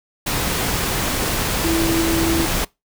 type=tone in noise; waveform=sine; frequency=329.6 Hz; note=E4; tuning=in tune; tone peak=-18 dBFS; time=1.64-2.46 s; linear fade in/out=10 ms; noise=pink; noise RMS=-21 dBFS; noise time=0.26-2.65 s; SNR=0 dB; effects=noise-tail reverb RT60 0.2 s tail -23 dB re dry